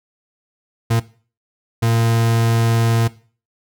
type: tone bursts at uneven times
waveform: 40% pulse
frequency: 114.8 Hz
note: A#2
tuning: 26 cents flat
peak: -13 dBFS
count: 2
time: 0.9-1 / 1.82-3.08 s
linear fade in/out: 10 ms
effects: noise-tail reverb RT60 0.4 s tail -18 dB re dry

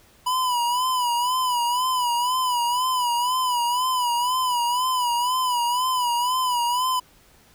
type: tone with vibrato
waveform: square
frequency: 987.8 Hz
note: B5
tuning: in tune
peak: -21 dBFS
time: 0.26-7 s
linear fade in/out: 10 ms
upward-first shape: sine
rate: 2 Hz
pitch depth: 71 cents each way
effects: pink hiss -55 dBFS RMS until 7.54 s

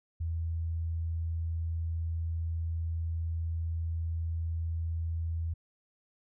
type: tone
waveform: sine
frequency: 82.41 Hz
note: E2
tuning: in tune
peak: -30 dBFS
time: 0.2-5.54 s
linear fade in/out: 10 ms
effects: none

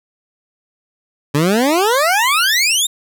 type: exponential sweep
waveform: 20% pulse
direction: up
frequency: 138 to 3763 Hz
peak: -7 dBFS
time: 1.34-2.87 s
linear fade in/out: 10 ms
effects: none

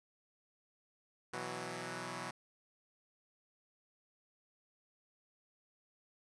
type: chord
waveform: 5% pulse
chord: B suspended fourth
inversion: none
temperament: equal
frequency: 123.47 / 164.81 / 185 Hz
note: B2 / E3 / F#3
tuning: 0 / 0 / 0 cents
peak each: -34 dBFS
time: 1.33-2.31 s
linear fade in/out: 5 ms
effects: resampled to 24000 Hz

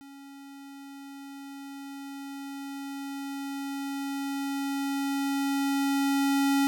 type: tone with level ramp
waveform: square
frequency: 277.2 Hz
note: C#4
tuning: in tune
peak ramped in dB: -46 to -22 dBFS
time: 0.01-6.67 s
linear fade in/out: 0 ms
effects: none

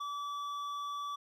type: tone with hard clipping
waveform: sine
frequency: 1152 Hz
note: D6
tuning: 34 cents flat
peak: -38 dBFS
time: 0-1.16 s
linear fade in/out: 10 ms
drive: 8 dB
effects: none

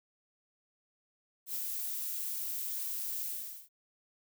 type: noise with ADSR envelope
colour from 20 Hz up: violet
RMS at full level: -35 dBFS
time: 1.46-3.69 s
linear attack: 87 ms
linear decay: 18 ms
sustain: -2 dB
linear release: 430 ms
effects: none

